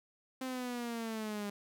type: linear sweep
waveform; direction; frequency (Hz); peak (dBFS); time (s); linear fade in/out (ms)
sawtooth; down; 261.6 to 201.9; -33; 0.41-1.5; 5
effects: none